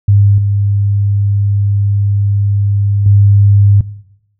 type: tone with level steps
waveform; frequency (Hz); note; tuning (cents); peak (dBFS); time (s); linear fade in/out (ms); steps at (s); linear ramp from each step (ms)
sine; 101; G#2; -48; -4 / -8 / -3; 0.08-3.81; 5; 0.38 / 3.06; 2
effects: noise-tail reverb RT60 0.8 s tail -19 dB re dry